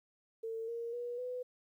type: tone with pitch steps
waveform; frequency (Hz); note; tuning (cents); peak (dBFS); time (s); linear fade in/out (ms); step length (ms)
sine; 450.6 / 466.2 / 482.4 / 499.1; A4 / A#4 / B4 / B4; +41 / 0 / -41 / +18; -37; 0.43-1.43; 10; 250
effects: 12-bit